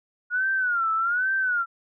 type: tone with vibrato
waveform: sine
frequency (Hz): 1434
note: F6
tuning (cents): +45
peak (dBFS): -21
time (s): 0.3-1.66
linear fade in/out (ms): 50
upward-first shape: sine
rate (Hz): 1.2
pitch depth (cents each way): 150
effects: none